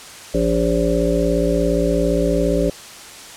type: harmonic tone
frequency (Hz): 57.3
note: A#1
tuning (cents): -29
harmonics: 1 / 3 / 5 / 7 / 9 / 10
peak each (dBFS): -22 / -22 / -22 / -22 / -22 / -22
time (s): 0.34-2.7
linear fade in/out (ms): 5
effects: white hiss -37 dBFS RMS until 3.36 s + low-pass 9000 Hz 12 dB/octave